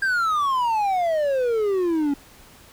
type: exponential sweep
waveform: triangle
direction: down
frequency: 1613 to 277.2 Hz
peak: -17 dBFS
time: 0.02-2.14 s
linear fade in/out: 5 ms
effects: pink hiss -49 dBFS RMS until 2.72 s